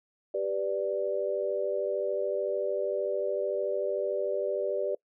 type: chord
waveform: sine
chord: G major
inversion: none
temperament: equal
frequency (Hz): 392 / 493.9 / 587.3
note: G4 / B4 / D5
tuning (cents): 0 / 0 / 0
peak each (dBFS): -32 / -33 / -30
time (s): 0.34-4.95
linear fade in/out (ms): 5
effects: noise-tail reverb RT60 0.1 s tail -24 dB re dry